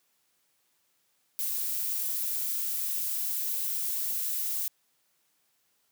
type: noise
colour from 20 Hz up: violet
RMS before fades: -31 dBFS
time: 1.39-4.68 s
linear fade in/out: 0 ms
effects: white hiss -72 dBFS RMS until 5.91 s + high-pass 100 Hz 12 dB/octave